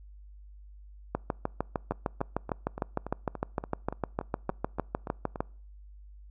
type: two click trains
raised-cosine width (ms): 1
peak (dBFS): -14 / -22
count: 29 / 13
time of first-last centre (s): 1.15-5.405 / 1.92-5.358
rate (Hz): 6.58 / 3.49
effects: noise-tail reverb RT60 0.5 s tail -26 dB re dry + added 50 Hz sine -47 dBFS peak until 6.3 s